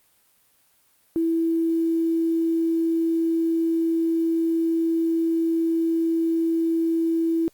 sine tone with quantisation, 329.6 Hz, E4, in tune, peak -19 dBFS, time 1.16-7.48 s, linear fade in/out 0 ms, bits 8, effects white hiss -62 dBFS RMS until 7.53 s + Opus 32 kbps

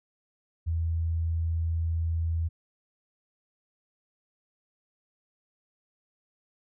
sine tone, 82.41 Hz, E2, in tune, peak -25 dBFS, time 0.66-2.49 s, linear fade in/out 20 ms, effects none

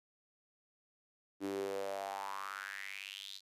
sawtooth tone with high-pass filter sweep, 98 Hz, G2, in tune, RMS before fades -42 dBFS, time 1.4-3.41 s, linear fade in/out 50 ms, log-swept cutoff 300 to 4200 Hz, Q 5.8, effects resampled to 32000 Hz

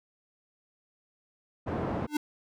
pink band-pass noise, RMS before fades -32 dBFS, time 1.66-2.07 s, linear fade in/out 20 ms, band 110 to 880 Hz, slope 12 dB/octave
square tone with exponential growth, 299.3 Hz, D4, 33 cents sharp, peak -23 dBFS, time 2.07-2.17 s, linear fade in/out 5 ms, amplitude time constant 21 ms
effects none

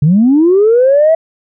sine linear sweep, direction up, 136.8 to 659.3 Hz, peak -4 dBFS, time 0.02-1.15 s, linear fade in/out 5 ms, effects tanh soft clip ceiling -1 dBFS

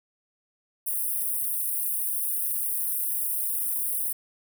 white high-pass noise, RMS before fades -28 dBFS, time 0.86-4.13 s, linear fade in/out 10 ms, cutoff 9000 Hz, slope 96 dB/octave, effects none

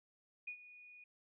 sine tone with ADSR envelope, 2461 Hz, D#7, 20 cents flat, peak -40 dBFS, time 0.47-1.04 s, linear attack 9 ms, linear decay 83 ms, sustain -15 dB, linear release 4 ms, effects none

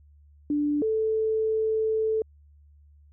sine tone pair in turn, 293.7 / 439 Hz, D4 / A4, 0 / -4 cents, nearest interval perfect fifth, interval 696 cents, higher second, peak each -22 dBFS, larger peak neither, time 0.5-0.82 / 0.82-2.22 s, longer second, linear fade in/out 2 ms, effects added 73 Hz sine -52 dBFS peak until 3.12 s

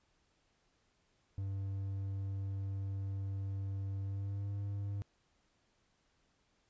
triangle tone with pitch glide, 97.7 to 100.39 Hz, G2 to G2, -5 to +42 cents, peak -34 dBFS, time 1.38-5.02 s, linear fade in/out 0 ms, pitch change +47 cents, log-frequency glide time 4.02-4.51 s, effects pink hiss -75 dBFS RMS until 6.69 s + resampled to 16000 Hz

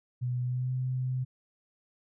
sine tone with pitch glide, 124.1 to 128.25 Hz, B2 to C3, +9 to -34 cents, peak -28 dBFS, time 0.21-1.25 s, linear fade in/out 20 ms, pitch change +57 cents, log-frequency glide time 0.43-0.73 s, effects none

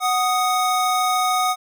square tone pair together, 740 / 1244.5 Hz, F#5 / D#6, 0 / 0 cents, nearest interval major sixth, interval 900 cents, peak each -21 dBFS, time 0-1.56 s, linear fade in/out 50 ms, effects none

